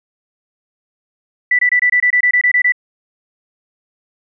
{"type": "tone bursts", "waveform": "sine", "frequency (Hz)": 1975.5, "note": "B6", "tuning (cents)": 0, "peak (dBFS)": -9, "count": 12, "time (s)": [1.51, 2.722], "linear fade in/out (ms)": 5, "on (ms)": 79, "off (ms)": 24, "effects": []}